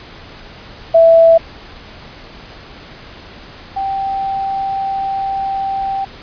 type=tone pair in turn; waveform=sine; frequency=660 / 780.4 Hz; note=E5 / G5; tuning=+2 / -8 cents; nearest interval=minor third; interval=290 cents; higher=second; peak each=-4 / -16 dBFS; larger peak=first; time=0.94-1.38 / 3.76-6.05 s; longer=second; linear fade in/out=10 ms; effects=pink hiss -36 dBFS RMS until 6.22 s + resampled to 11025 Hz